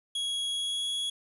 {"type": "tone with pitch glide", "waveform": "45% pulse", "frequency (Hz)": [3322, 3345], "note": ["G#7", "G#7"], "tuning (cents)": [0, 12], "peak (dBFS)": -29, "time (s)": [0.15, 1.1], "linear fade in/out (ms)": 5, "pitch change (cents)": 12, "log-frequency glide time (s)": [0.5, 0.89], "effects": ["resampled to 24000 Hz", "10-bit"]}